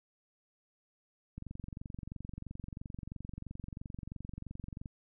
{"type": "click train", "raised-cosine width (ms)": 5, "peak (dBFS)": -30, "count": 81, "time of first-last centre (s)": [1.38, 4.858], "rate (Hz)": 23, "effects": []}